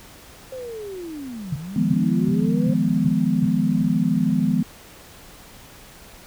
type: linear two-way sweep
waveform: sine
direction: down then up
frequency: 530 to 150 to 530 Hz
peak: -30 dBFS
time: 0.52-2.74 s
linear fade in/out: 5 ms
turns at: 1.58 s
type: tone bursts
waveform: sine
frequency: 142.4 Hz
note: C#3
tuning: 47 cents sharp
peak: -21 dBFS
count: 6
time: 1.52-3.466 s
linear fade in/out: 5 ms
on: 41 ms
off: 340 ms
type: chord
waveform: sine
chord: F half-diminished seventh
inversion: third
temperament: equal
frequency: 155.56 / 174.61 / 207.7 / 246.9 Hz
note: Eb3 / F3 / Ab3 / Cb4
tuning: 0 / 0 / 0 / 0 cents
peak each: -25 / -22 / -22 / -22 dBFS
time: 1.76-4.63 s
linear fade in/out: 5 ms
effects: pink hiss -45 dBFS RMS until 6.26 s